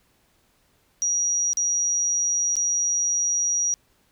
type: tone with dropouts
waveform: sine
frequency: 5760 Hz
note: F#8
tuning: 47 cents flat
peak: -20 dBFS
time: 1.02-3.74 s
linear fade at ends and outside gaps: 0 ms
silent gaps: 1.532-1.571 / 2.555-2.567 s
effects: pink hiss -64 dBFS RMS until 4.11 s